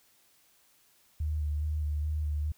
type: tone with vibrato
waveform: sine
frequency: 75.5 Hz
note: D2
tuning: 48 cents sharp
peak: -28 dBFS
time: 1.2-2.52 s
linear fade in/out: 5 ms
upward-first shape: square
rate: 2.4 Hz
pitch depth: 23 cents each way
effects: white hiss -65 dBFS RMS until 2.57 s